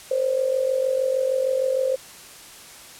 sine tone with amplitude modulation, 523.3 Hz, C5, in tune, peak -16 dBFS, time 0.11-1.96 s, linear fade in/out 5 ms, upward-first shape sine, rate 46.5 Hz, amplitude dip 70%, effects white hiss -43 dBFS RMS until 2.99 s + low-pass 11000 Hz 12 dB/octave

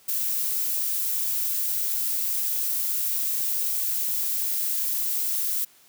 violet noise, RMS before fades -26 dBFS, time 0.08-5.65 s, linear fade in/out 10 ms, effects white hiss -56 dBFS RMS until 5.88 s + high-pass 80 Hz 12 dB/octave

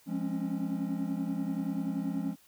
triangle chord, Db major seventh, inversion first, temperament equal with one note detuned, 174.61 / 207.7 / 266.8 / 277.2 Hz, F3 / Ab3 / C4 / Db4, 0 / 0 / +34 / 0 cents, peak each -34 dBFS, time 0.06-2.36 s, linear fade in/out 50 ms, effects white hiss -62 dBFS RMS until 2.47 s

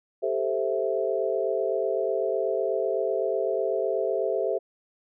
sine chord, A minor seventh, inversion third, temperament equal, 392 / 440 / 523.3 / 659.3 Hz, G4 / A4 / C5 / E5, 0 / 0 / 0 / 0 cents, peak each -29 dBFS, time 0.22-4.59 s, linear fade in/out 20 ms, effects none

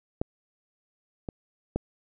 clicks, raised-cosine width 2 ms, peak -13 / -20 / -13 dBFS, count 3, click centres 0.215 / 1.288 / 1.76 s, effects none

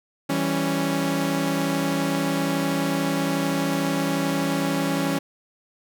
sawtooth chord, C# diminished, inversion first, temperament equal, 164.81 / 196 / 277.2 Hz, E3 / G3 / C#4, 0 / 0 / 0 cents, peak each -23 / -25 / -20 dBFS, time 0.29-5.19 s, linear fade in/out 10 ms, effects none

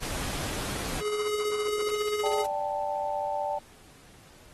pink noise, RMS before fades -34 dBFS, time 0.01-1.02 s, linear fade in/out 20 ms
square tone with tremolo, 420 Hz, G#4, 19 cents sharp, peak -26 dBFS, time 0.99-2.46 s, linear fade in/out 50 ms, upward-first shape sine, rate 15 Hz, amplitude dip 40%
white noise bursts, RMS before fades -40 dBFS, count 10, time 1.88-2.462 s, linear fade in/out 5 ms, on 24 ms, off 38 ms
sine chord, D suspended fourth, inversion none, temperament equal, 587.3 / 784 / 880 Hz, D5 / G5 / A5, 0 / 0 / 0 cents, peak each -32 dBFS, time 2.23-3.59 s, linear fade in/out 10 ms
effects pink hiss -55 dBFS RMS until 4.53 s + AAC 32 kbps

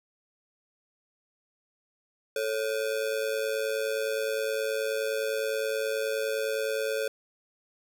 square ring-modulated tone, 495.3 Hz, B4, 5 cents sharp, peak -25 dBFS, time 2.36-7.08 s, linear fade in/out 2 ms, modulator 54.8 Hz, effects none

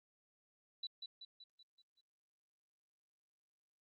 sine tone with echo, 3959 Hz, B7, 3 cents sharp, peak -40 dBFS, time 0.83-0.87 s, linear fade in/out 5 ms, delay 190 ms, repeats 6, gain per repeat -5 dB, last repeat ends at 2.01 s, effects Opus 48 kbps

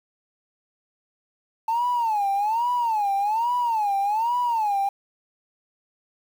triangle tone with vibrato, 880 Hz, A5, in tune, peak -17 dBFS, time 1.68-4.89 s, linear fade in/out 5 ms, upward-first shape sine, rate 1.2 Hz, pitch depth 190 cents each way, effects tanh soft clip ceiling -17 dBFS + 8-bit

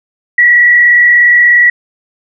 sine tone with frequency modulation, 1934 Hz, B6, 37 cents flat, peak -3 dBFS, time 0.38-1.7 s, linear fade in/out 5 ms, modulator 36.9 Hz, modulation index 0.87, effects none

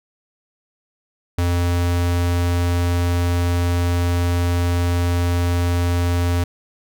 square tone, 87.31 Hz, F2, in tune, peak -17 dBFS, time 1.38-6.44 s, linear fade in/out 5 ms, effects none

